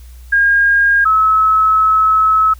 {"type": "tone pair in turn", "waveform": "sine", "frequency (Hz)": [1620, 1292.9], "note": ["G#6", "E6"], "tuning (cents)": [-43, -34], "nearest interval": "major third", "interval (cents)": 391, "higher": "first", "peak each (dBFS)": -8, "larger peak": "neither", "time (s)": [[0.32, 1.05], [1.05, 2.54]], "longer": "second", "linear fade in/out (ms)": 10, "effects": ["added 61 Hz sine -33 dBFS peak until 2.59 s", "white hiss -49 dBFS RMS until 2.59 s"]}